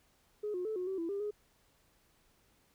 sine tone with pitch steps, 419.8 / 360.5 / 436.1 / 363.5 / 382.3 / 333.6 / 399.9 / 417.2 Hz, G#4 / F#4 / A4 / F#4 / G4 / E4 / G4 / G#4, +19 / -45 / -15 / -31 / -43 / +21 / +35 / +8 cents, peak -33 dBFS, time 0.43-1.31 s, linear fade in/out 10 ms, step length 110 ms, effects tanh soft clip ceiling -29 dBFS + pink hiss -70 dBFS RMS until 2.74 s

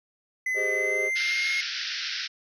triangle tone with pitch glide, 2026 to 2146 Hz, B6 to C7, +44 to +43 cents, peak -23 dBFS, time 0.46-1.61 s, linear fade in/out 5 ms, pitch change +99 cents, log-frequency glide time 0.71-1.5 s
triangle chord, Ab major seventh, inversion third, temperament just, 389.3 / 415.3 / 519.1 / 623 Hz, G4 / Ab4 / C5 / Eb5, -12 / 0 / -14 / +2 cents, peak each -32 dBFS, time 0.54-1.11 s, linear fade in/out 50 ms
white band-pass noise, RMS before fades -32 dBFS, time 1.15-2.28 s, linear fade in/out 20 ms, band 1400 to 5600 Hz, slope 96 dB/octave
effects none

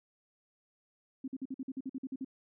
sine tone bursts, 264.4 Hz, C4, 18 cents sharp, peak -35 dBFS, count 12, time 1.24-2.247 s, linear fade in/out 5 ms, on 39 ms, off 49 ms, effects none

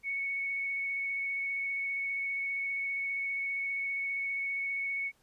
sine tone with vibrato, 2217 Hz, C#7, in tune, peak -31 dBFS, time 0.03-5.12 s, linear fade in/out 50 ms, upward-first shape square, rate 15 Hz, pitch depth 8 cents each way, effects pink hiss -69 dBFS RMS until 5.22 s + resampled to 32000 Hz

